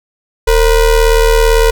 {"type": "ring-modulated tone", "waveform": "square", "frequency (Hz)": 246.9, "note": "B3", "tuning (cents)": 0, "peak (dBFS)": -4, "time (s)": [0.47, 1.71], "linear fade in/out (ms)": 10, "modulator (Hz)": 208, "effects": []}